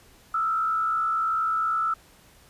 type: tone with frequency modulation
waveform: sine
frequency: 1318.5 Hz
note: E6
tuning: in tune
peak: -22 dBFS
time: 0.34-1.94 s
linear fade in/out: 5 ms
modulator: 64.3 Hz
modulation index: 0.65
effects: pink hiss -55 dBFS RMS until 2.49 s + resampled to 32000 Hz